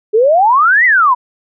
sine exponential two-way sweep, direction up then down, 411.4 to 2047 to 947 Hz, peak -6 dBFS, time 0.13-1.15 s, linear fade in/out 20 ms, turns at 0.85 s, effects none

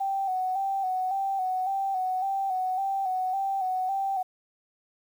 sine tone with vibrato, 762 Hz, G5, 49 cents flat, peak -25 dBFS, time 0-4.23 s, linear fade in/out 10 ms, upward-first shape square, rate 1.8 Hz, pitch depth 43 cents each way, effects 9-bit

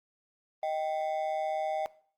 triangle ring-modulated tone, 703 Hz, F5, 11 cents sharp, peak -24 dBFS, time 0.63-1.86 s, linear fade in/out 0 ms, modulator 77.8 Hz, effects noise-tail reverb RT60 0.5 s tail -19 dB re dry + Opus 32 kbps

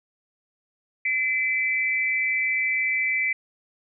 sine tone pair together, 2037 / 2323 Hz, C7 / D7, -47 / -20 cents, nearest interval major second, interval 227 cents, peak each -24 / -24 dBFS, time 1.05-3.33 s, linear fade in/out 5 ms, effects none

